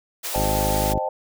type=high-pass noise; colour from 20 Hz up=white; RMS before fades=-29 dBFS; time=0.23-0.94 s; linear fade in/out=20 ms; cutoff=330 Hz; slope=48 dB/octave
type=chord; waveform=sine; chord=A half-diminished seventh; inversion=first; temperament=equal with one note detuned; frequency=523.3 / 617.2 / 784 / 880 Hz; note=C5 / Eb5 / G5 / A5; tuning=0 / -14 / 0 / 0 cents; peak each=-28 dBFS; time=0.34-1.09 s; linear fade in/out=5 ms
type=harmonic tone; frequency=52 Hz; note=G#1; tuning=3 cents sharp; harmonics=1 / 2 / 3 / 4 / 5 / 6 / 7 / 8; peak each=-26 / -29 / -31 / -32 / -33 / -34 / -34 / -35 dBFS; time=0.36-0.98 s; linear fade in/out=0 ms
effects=none